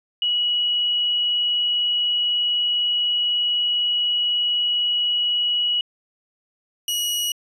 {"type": "tone pair in turn", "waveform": ["sine", "sawtooth"], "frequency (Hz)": [2921, 2907], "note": ["F#7", "F#7"], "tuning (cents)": [-23, -31], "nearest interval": "unison", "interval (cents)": 8, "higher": "first", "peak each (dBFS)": -18, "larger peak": "neither", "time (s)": [[0.22, 5.81], [6.88, 7.32]], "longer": "first", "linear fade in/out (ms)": 2, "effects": ["resampled to 32000 Hz"]}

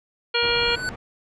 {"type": "harmonic tone", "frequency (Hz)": 473.5, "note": "A#4", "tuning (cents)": 27, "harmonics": [1, 2, 3, 4, 5, 6, 7, 9], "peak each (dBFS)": [-25, -30, -26, -34, -26, -28, -28, -26], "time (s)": [0.34, 0.76], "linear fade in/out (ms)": 10}
{"type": "low-pass noise", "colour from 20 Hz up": "pink", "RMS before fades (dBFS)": -36, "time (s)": [0.42, 0.96], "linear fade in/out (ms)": 10, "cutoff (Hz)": 1700, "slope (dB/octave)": 12}
{"type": "tone with exponential growth", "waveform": "square", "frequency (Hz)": 1496, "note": "F#6", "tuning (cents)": 19, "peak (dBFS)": -23, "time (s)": [0.43, 0.89], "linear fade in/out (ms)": 0, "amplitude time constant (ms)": 100}
{"effects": ["resampled to 22050 Hz"]}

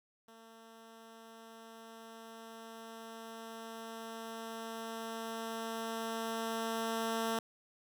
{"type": "tone with level ramp", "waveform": "10% pulse", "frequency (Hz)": 226, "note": "A3", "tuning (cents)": 47, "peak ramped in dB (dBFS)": [-47, -24], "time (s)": [0.28, 7.39], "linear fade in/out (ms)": 2, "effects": []}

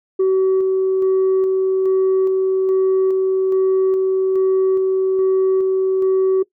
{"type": "tone with tremolo", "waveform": "sine", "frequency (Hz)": 379.3, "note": "F#4", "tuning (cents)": 43, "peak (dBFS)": -10, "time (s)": [0.19, 6.43], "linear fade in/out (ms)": 10, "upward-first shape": "square", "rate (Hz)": 1.2, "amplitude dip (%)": 25, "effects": ["noise-tail reverb RT60 0.1 s tail -20 dB re dry", "tanh soft clip ceiling -11 dBFS"]}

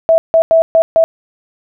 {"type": "tone bursts at uneven times", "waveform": "sine", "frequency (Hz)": 654, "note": "E5", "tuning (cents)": -14, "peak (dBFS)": -5, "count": 5, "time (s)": [[0.09, 0.18], [0.34, 0.42], [0.51, 0.62], [0.75, 0.82], [0.96, 1.04]], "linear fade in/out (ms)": 0, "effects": []}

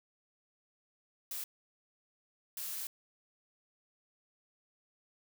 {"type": "noise bursts at uneven times", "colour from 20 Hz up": "blue", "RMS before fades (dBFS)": -40, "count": 2, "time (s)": [[1.31, 1.44], [2.57, 2.87]], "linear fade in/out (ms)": 2, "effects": []}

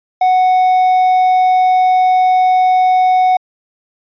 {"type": "tone", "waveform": "triangle", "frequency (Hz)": 740, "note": "F#5", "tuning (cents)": 0, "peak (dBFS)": -6, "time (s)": [0.21, 3.37], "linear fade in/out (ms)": 5, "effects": ["resampled to 11025 Hz"]}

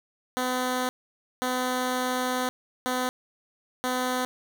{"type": "tone bursts at uneven times", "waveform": "10% pulse", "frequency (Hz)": 253, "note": "B3", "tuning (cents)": 42, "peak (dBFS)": -17, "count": 4, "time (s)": [[0.37, 0.89], [1.42, 2.49], [2.86, 3.09], [3.84, 4.25]], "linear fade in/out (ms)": 0, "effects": []}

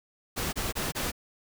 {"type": "noise bursts", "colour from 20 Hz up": "pink", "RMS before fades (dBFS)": -31, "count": 4, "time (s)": [0.36, 1.118], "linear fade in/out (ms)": 20, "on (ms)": 170, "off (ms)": 26, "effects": []}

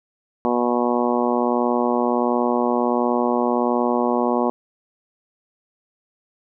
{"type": "harmonic tone", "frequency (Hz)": 121.4, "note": "B2", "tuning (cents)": -29, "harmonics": [2, 3, 4, 5, 6, 7, 8, 9], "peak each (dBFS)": [-22, -24, -25, -26, -27, -27, -28, -29], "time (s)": [0.45, 4.5], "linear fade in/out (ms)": 0, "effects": []}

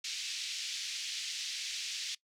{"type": "band-pass noise", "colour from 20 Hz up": "white", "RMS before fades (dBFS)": -39, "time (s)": [0.04, 2.15], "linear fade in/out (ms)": 5, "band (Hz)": [2400, 5900], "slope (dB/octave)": 24, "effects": ["noise-tail reverb RT60 0.1 s tail -21 dB re dry"]}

